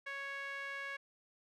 sawtooth tone with band-pass filter, 554.4 Hz, C#5, in tune, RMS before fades -43 dBFS, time 0.06-0.97 s, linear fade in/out 10 ms, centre 1900 Hz, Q 3.7, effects none

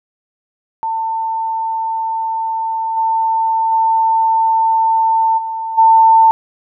sine tone with level steps, 896 Hz, A5, 31 cents sharp, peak -16 / -12 / -10 / -19 / -5 dBFS, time 0.83-6.31 s, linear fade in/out 0 ms, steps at 2.96 / 3.71 / 5.37 / 5.77 s, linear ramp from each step 20 ms, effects none

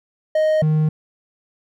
triangle tone pair in turn, 622.3 / 154.77 Hz, D#5 / D#3, 0 / -9 cents, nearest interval 2 octaves, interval 2409 cents, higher first, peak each -12 dBFS, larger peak neither, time 0.35-0.62 / 0.62-0.89 s, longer neither, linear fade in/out 5 ms, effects none

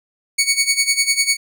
15% pulse tone with tremolo, 2234 Hz, C#7, 13 cents sharp, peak -5 dBFS, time 0.38-1.37 s, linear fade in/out 10 ms, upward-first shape sine, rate 10 Hz, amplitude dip 80%, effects none

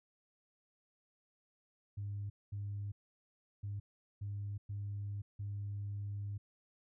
sine tone bursts at uneven times, 101.5 Hz, G#2, 39 cents flat, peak -37 dBFS, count 6, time 1.97-2.3 / 2.52-2.92 / 3.63-3.8 / 4.21-4.58 / 4.69-5.22 / 5.39-6.38 s, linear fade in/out 10 ms, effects tanh soft clip ceiling -34 dBFS

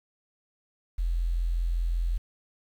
sine tone with quantisation, 42.63 Hz, F1, 41 cents flat, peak -24 dBFS, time 0.98-2.18 s, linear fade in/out 10 ms, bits 9, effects none

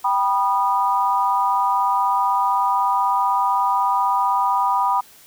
sine chord, G augmented, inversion none, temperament just, 784 / 980 / 1225 Hz, G5 / B5 / D#6, 0 / -14 / -27 cents, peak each -22 / -18 / -23 dBFS, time 0.04-5.01 s, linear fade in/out 10 ms, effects white hiss -48 dBFS RMS until 5.26 s

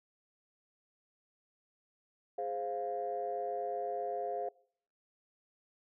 sine chord, F minor, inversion first, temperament equal, 415.3 / 523.3 / 698.5 Hz, Ab4 / C5 / F5, 0 / 0 / 0 cents, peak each -39 / -39 / -36 dBFS, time 2.38-4.49 s, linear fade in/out 5 ms, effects noise-tail reverb RT60 0.6 s tail -24 dB re dry + tanh soft clip ceiling -26 dBFS

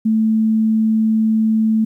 sine tone, 220 Hz, A3, in tune, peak -12 dBFS, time 0.05-1.85 s, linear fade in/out 10 ms, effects 9-bit

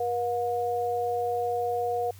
sine tone pair together, 480 / 719.2 Hz, B4 / F#5, -49 / -49 cents, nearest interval perfect fifth, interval 700 cents, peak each -28 dBFS, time 0-2.11 s, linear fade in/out 5 ms, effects added 96 Hz sine -46 dBFS peak until 2.19 s + white hiss -55 dBFS RMS until 2.19 s

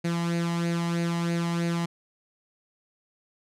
sawtooth tone with flanger, 170 Hz, F3, 46 cents flat, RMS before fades -27 dBFS, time 0.04-1.86 s, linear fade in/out 10 ms, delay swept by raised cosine 0.45 to 1.02 ms, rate 3.1 Hz, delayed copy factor +0.6, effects low-pass 9000 Hz 12 dB/octave

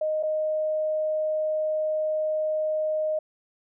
sine tone with dropouts, 620 Hz, D#5, 6 cents flat, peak -23 dBFS, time 0.01-3.19 s, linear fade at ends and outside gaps 5 ms, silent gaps 0.228-0.233 s, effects none

